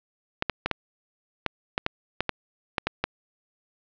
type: clicks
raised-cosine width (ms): 0.3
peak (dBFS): -7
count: 12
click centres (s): 0.424 / 0.497 / 0.66 / 0.713 / 1.463 / 1.779 / 1.864 / 2.206 / 2.293 / 2.782 / 2.87 / 3.04
effects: low-pass 4000 Hz 12 dB/octave